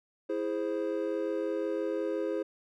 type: chord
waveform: triangle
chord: E augmented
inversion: none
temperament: equal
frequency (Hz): 329.6 / 415.3 / 523.3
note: E4 / G#4 / B#4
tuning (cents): 0 / 0 / 0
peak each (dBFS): -32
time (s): 0.29-2.43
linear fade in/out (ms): 10
effects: none